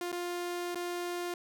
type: tone with dropouts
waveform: sawtooth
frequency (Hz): 351.4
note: F4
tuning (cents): +11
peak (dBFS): -30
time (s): 0.01-1.34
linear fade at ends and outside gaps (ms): 2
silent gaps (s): 0.118-0.126 / 0.747-0.756
effects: none